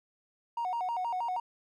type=tone with vibrato; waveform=triangle; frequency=830 Hz; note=G#5; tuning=1 cent flat; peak=-27 dBFS; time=0.57-1.4 s; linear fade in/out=5 ms; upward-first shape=square; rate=6.3 Hz; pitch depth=210 cents each way; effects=tanh soft clip ceiling -26 dBFS

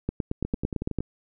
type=two click trains; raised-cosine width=3 ms; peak=-13 / -17 dBFS; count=9 / 7; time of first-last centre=0.09-0.987 / 0.45-1.006 s; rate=8.92 / 10.8 Hz; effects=none

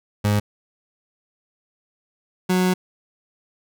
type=tone pair in turn; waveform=30% pulse; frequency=103.83 / 183.51 Hz; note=G#2 / F#3; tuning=0 / -14 cents; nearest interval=minor seventh; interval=986 cents; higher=second; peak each=-14 dBFS; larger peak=neither; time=0.24-0.4 / 2.49-2.74 s; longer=second; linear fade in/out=10 ms; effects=none

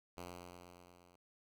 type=tone with level ramp; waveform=5% pulse; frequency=88.5 Hz; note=F2; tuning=23 cents sharp; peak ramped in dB=-34 to -54 dBFS; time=0.17-1.16 s; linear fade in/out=5 ms; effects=none

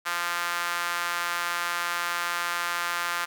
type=tone with high-pass filter; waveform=sawtooth; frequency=173.4 Hz; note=F3; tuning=12 cents flat; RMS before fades=-29 dBFS; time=0.05-3.26 s; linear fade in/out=20 ms; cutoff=1300 Hz; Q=2.1; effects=none

